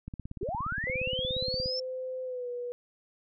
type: click train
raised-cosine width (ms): 5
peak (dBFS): -26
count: 28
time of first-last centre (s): 0.08-1.659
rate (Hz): 17.1
type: linear sweep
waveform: sine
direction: up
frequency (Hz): 329.6 to 5410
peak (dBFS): -31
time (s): 0.41-1.8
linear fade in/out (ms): 5
type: tone with pitch glide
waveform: sine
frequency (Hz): 514 to 487.1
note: C5 to B4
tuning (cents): -31 to -24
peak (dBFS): -33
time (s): 0.87-2.72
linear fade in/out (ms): 0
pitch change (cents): -93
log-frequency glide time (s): 2.24-2.49
effects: none